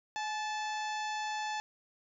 harmonic tone with a mistuned harmonic, 874 Hz, A5, 12 cents flat, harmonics 1 / 2 / 3 / 4 / 5 / 6 / 7 / 8, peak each -35 / -41 / -45 / -47 / -49 / -51 / -52 / -53 dBFS, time 0.16-1.6 s, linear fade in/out 0 ms, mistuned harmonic 1, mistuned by -49 cents, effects none

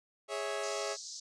sawtooth chord, C# minor, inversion second, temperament equal with one note detuned, 415.3 / 554.4 / 652.8 Hz, G#4 / C#5 / E5, 0 / 0 / -17 cents, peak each -35 dBFS, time 0.28-0.97 s, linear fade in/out 50 ms
white band-pass noise, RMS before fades -45 dBFS, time 0.63-1.2 s, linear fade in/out 5 ms, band 4300 to 6900 Hz, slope 48 dB/octave
effects resampled to 22050 Hz

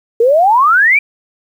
sine exponential sweep, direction up, 445.2 to 2400 Hz, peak -6 dBFS, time 0.2-0.99 s, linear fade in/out 5 ms, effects 7-bit

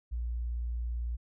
sine tone, 59 Hz, A#1, 22 cents sharp, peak -31 dBFS, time 0.11-1.17 s, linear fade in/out 20 ms, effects none

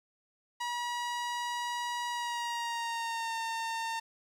sawtooth tone with pitch glide, 963 to 909 Hz, B5 to A#5, -44 to -44 cents, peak -29 dBFS, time 0.6-4 s, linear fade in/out 10 ms, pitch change -100 cents, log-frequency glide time 2.09-3.36 s, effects low-pass 8000 Hz 12 dB/octave + 10-bit

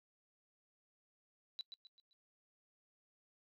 sine tone with echo, 3954 Hz, B7, 1 cent sharp, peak -40 dBFS, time 1.59-1.61 s, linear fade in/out 0 ms, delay 130 ms, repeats 4, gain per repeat -8 dB, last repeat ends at 2.13 s, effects noise-tail reverb RT60 0.1 s tail -25 dB re dry

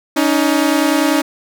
sawtooth tone pair together, 282.1 / 312.3 Hz, C#4 / D#4, +30 / +7 cents, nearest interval major second, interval 177 cents, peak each -11 dBFS, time 0.16-1.22 s, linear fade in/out 10 ms, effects none

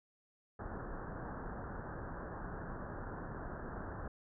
pink low-pass noise, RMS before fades -44 dBFS, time 0.59-4.08 s, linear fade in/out 5 ms, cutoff 1700 Hz, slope 96 dB/octave, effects none

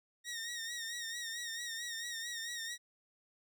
15% pulse tone with vibrato, 1864.7 Hz, A#6, in tune, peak -33 dBFS, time 0.24-2.78 s, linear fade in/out 50 ms, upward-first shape sine, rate 4.5 Hz, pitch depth 56 cents each way, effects none

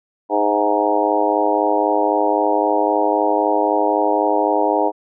harmonic tone with a mistuned harmonic, 103.83 Hz, G#2, in tune, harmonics 3 / 4 / 5 / 6 / 7 / 8 / 9, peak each -22 / -22 / -22 / -22 / -22 / -22 / -22 dBFS, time 0.29-4.92 s, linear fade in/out 50 ms, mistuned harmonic 6, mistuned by +33 cents, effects none

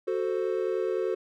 triangle chord, F# diminished, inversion none, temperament equal, 370 / 440 / 523.3 Hz, F#4 / A4 / C5, 0 / 0 / 0 cents, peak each -27 / -28 / -31 dBFS, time 0.07-1.15 s, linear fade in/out 10 ms, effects none

